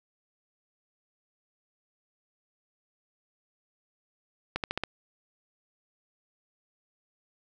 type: accelerating click train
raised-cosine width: 0.3 ms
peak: -13 dBFS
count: 5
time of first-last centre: 4.56-4.837 s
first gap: 78 ms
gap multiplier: 0.92
effects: none